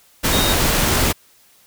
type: tone in noise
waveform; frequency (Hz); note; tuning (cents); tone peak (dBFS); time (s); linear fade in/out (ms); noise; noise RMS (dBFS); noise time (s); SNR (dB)
sine; 3729; A#7; 0; -21; 0.32-0.54; 20; pink; -17; 0.23-1.13; -7
effects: white hiss -53 dBFS RMS until 1.66 s